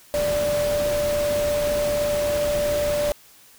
sine tone in noise, 587.3 Hz, D5, in tune, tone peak -20 dBFS, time 0.14-3.12 s, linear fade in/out 0 ms, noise pink, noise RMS -30 dBFS, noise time 0.14-3.12 s, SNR +7 dB, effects white hiss -51 dBFS RMS until 3.58 s

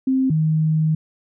sine tone pair in turn, 262.9 / 156.91 Hz, C4 / D#3, +8 / +15 cents, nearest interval major sixth, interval 893 cents, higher first, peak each -15 dBFS, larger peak neither, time 0.07-0.3 / 0.3-0.95 s, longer second, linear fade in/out 5 ms, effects none

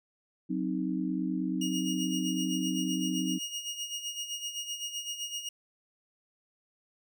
sine chord, C diminished, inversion second, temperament equal, 185 / 261.6 / 311.1 Hz, Gb3 / C4 / Eb4, 0 / 0 / 0 cents, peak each -33 dBFS, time 0.49-3.39 s, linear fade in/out 20 ms
25% pulse tone with tremolo, 2865 Hz, F7, 44 cents sharp, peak -29 dBFS, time 1.61-5.49 s, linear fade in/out 5 ms, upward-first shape sine, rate 7.8 Hz, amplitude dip 65%
effects none

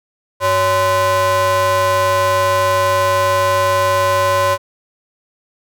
square ring-modulated tone, 233.1 Hz, A#3, in tune, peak -10 dBFS, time 0.4-4.58 s, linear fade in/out 50 ms, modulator 796 Hz, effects none

